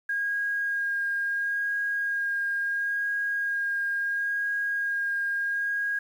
sine tone with vibrato, 1627 Hz, G#6, 36 cents flat, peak -25 dBFS, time 0.09-5.99 s, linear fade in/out 5 ms, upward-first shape sine, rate 0.73 Hz, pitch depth 11 cents each way, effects 9-bit

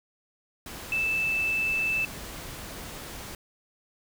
sine tone in noise, 2637 Hz, E7, in tune, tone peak -24 dBFS, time 0.92-2.05 s, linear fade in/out 2 ms, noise pink, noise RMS -40 dBFS, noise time 0.66-3.35 s, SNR +13 dB, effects none

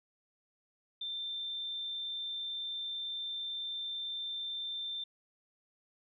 sine tone, 3571 Hz, A7, 25 cents sharp, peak -36 dBFS, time 1.01-5.04 s, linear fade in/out 5 ms, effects none

